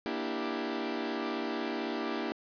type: chord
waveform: sawtooth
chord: E half-diminished seventh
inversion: second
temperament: equal with one note detuned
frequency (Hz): 235.7 / 293.7 / 329.6 / 392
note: Bb3 / D4 / E4 / G4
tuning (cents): +19 / 0 / 0 / 0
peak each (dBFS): -34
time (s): 0.06-2.32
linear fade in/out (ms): 0
effects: resampled to 11025 Hz + 10-bit